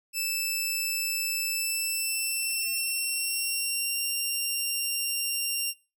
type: tone with pitch glide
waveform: 10% pulse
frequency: 2637 to 2776 Hz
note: E7 to F7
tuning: 0 to -11 cents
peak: -19 dBFS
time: 0.13-5.74 s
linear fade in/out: 50 ms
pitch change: +89 cents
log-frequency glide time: 1.52-4.09 s
effects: noise-tail reverb RT60 0.3 s tail -22 dB re dry